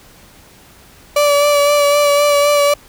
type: tone with vibrato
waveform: 35% pulse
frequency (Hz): 579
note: D5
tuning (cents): -25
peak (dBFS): -8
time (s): 1.16-2.74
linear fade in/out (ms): 5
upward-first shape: sine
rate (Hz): 3.9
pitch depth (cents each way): 22
effects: pink hiss -44 dBFS RMS until 2.88 s